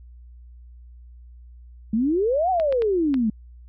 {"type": "exponential two-way sweep", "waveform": "sine", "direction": "up then down", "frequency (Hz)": [207.7, 770, 207.7], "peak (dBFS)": -18, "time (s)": [1.93, 3.3], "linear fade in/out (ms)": 5, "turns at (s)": 2.5}
{"type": "clicks", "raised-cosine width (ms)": 0.3, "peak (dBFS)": -18, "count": 4, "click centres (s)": [2.599, 2.725, 2.821, 3.142]}
{"effects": ["added 60 Hz sine -42 dBFS peak until 3.68 s"]}